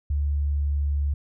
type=tone with pitch glide; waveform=sine; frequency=72.2 to 71.74 Hz; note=D2 to D2; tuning=-29 to -40 cents; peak=-21 dBFS; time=0.1-1.14 s; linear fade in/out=5 ms; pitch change=-11 cents; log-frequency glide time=0.28-0.94 s; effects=none